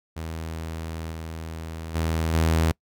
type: tone with level steps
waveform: sawtooth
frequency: 81 Hz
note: E2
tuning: 30 cents flat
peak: -27 / -29 / -19 / -15 dBFS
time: 0.16-2.72 s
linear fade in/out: 10 ms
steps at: 1.11 / 1.94 / 2.33 s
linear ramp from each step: 20 ms
effects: noise-tail reverb RT60 0.1 s tail -26 dB re dry